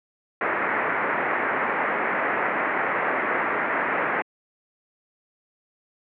white low-pass noise, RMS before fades -24 dBFS, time 0.41-4.22 s, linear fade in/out 2 ms, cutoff 2100 Hz, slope 48 dB/octave, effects high-pass 300 Hz 12 dB/octave

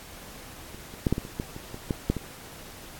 clicks, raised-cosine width 3 ms, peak -29 / -30 / -9 / -9 / -16 / -26 / -16 / -24 / -24 / -12 / -9 / -17 dBFS, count 12, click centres 0.746 / 0.939 / 1.068 / 1.126 / 1.181 / 1.251 / 1.399 / 1.564 / 1.744 / 1.908 / 2.1 / 2.167 s, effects pink hiss -45 dBFS RMS until 2.99 s + AAC 64 kbps

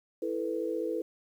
sine chord, E suspended fourth, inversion none, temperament just, 329.6 / 439.5 / 494.4 Hz, E4 / A4 / B4, 0 / -2 / +2 cents, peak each -34 dBFS, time 0.22-1.02 s, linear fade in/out 5 ms, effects 10-bit

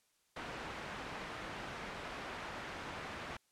white low-pass noise, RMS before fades -45 dBFS, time 0.36-3.37 s, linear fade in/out 5 ms, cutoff 1800 Hz, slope 12 dB/octave, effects white hiss -75 dBFS RMS until 3.51 s + low-pass 11000 Hz 12 dB/octave

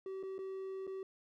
triangle tone with dropouts, 382.9 Hz, G4, 41 cents flat, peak -38 dBFS, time 0.06-1.03 s, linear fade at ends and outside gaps 2 ms, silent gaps 0.229-0.234 / 0.382-0.389 / 0.869-0.875 s, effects none

